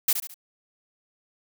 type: noise with echo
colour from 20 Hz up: blue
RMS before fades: -20 dBFS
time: 0.08-0.13 s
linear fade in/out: 5 ms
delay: 71 ms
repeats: 3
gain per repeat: -8 dB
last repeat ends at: 0.343 s
effects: none